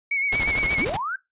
sine tone with vibrato, 2216 Hz, C#7, 1 cent flat, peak -21 dBFS, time 0.11-0.85 s, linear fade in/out 5 ms, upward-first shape sine, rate 8.6 Hz, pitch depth 49 cents each way
pink noise with tremolo, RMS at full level -28 dBFS, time 0.32-0.97 s, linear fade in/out 5 ms, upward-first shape square, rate 13 Hz, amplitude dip 60%
sine linear sweep, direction up, 121.6 to 1601 Hz, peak -25 dBFS, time 0.78-1.16 s, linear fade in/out 5 ms
effects noise-tail reverb RT60 0.2 s tail -20 dB re dry + resampled to 8000 Hz

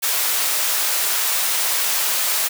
white high-pass noise, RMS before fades -20 dBFS, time 0.02-2.49 s, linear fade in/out 20 ms, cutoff 600 Hz, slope 12 dB/octave, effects none

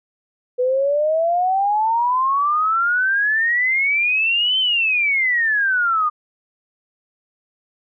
sine exponential two-way sweep, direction up then down, 491.9 to 3106 to 1202 Hz, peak -15 dBFS, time 0.58-6.1 s, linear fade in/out 20 ms, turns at 4.59 s, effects none

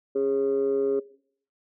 sine tone with amplitude modulation, 410.5 Hz, G#4, 20 cents flat, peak -17 dBFS, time 0.15-1 s, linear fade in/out 10 ms, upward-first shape sine, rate 135 Hz, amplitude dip 85%, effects noise-tail reverb RT60 0.6 s tail -21 dB re dry + tanh soft clip ceiling -16 dBFS

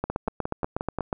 two click trains, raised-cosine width 1 ms, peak -12 / -14 dBFS, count 10 / 6, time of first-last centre 0.04-1.128 / 0.1-0.987 s, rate 8.27 / 5.64 Hz, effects none

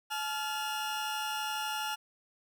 40% pulse tone cluster, 859 / 1391 / 2854 Hz, A5 / F6 / F7, -42 / -7 / +37 cents, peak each -35 / -37 / -38 dBFS, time 0.1-1.96 s, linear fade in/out 20 ms, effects none

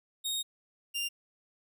sawtooth tone pair in turn, 3729 / 2794 Hz, A#7 / F7, 0 / 0 cents, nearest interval perfect fourth, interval 500 cents, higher first, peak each -28 dBFS, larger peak neither, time 0.24-0.43 / 0.94-1.09 s, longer first, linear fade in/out 20 ms, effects none

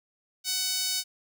sawtooth tone with high-pass filter, 747 Hz, F#5, 16 cents sharp, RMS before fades -29 dBFS, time 0.44-1.04 s, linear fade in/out 50 ms, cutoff 4500 Hz, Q 1.7, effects none

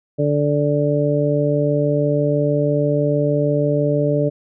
harmonic tone, 146.2 Hz, D3, 7 cents flat, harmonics 1 / 2 / 3 / 4, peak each -19 / -22 / -21 / -20 dBFS, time 0.18-4.3 s, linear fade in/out 20 ms, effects none

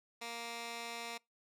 15% pulse tone with band-pass filter, 233.7 Hz, A#3, 5 cents sharp, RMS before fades -44 dBFS, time 0.21-1.18 s, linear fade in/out 10 ms, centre 3700 Hz, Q 0.51, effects noise-tail reverb RT60 0.2 s tail -25 dB re dry

